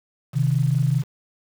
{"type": "tone pair together", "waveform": "sine", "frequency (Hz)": [130.81, 155.88], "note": ["C3", "D#3"], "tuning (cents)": [0, 4], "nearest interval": "minor third", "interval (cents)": 304, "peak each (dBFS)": [-19, -21], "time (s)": [0.33, 1.04], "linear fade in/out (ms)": 50, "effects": ["7-bit"]}